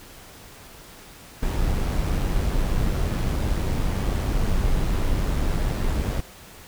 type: noise with amplitude modulation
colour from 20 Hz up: brown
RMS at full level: -21 dBFS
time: 1.42-6.21 s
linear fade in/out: 10 ms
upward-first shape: sine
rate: 97.9 Hz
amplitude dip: 35%
effects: pink hiss -45 dBFS RMS until 6.67 s